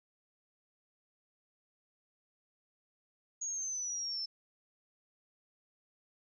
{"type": "exponential sweep", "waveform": "sine", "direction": "down", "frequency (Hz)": [6700, 5274], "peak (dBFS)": -35, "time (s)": [3.41, 4.26], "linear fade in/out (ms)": 10, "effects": []}